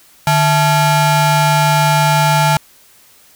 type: ring-modulated tone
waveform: 35% pulse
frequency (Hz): 510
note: C5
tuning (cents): -44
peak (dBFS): -5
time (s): 0.27-2.57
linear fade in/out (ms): 2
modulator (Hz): 359
effects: white hiss -47 dBFS RMS until 3.35 s